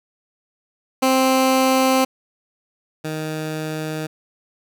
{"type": "tone pair in turn", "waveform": "15% pulse", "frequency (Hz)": [262.2, 155.91], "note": ["C4", "D#3"], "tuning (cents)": [4, 4], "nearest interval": "major sixth", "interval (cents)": 900, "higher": "first", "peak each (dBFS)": [-8, -18], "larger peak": "first", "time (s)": [[1.02, 2.05], [3.04, 4.07]], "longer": "neither", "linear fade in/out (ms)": 10, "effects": []}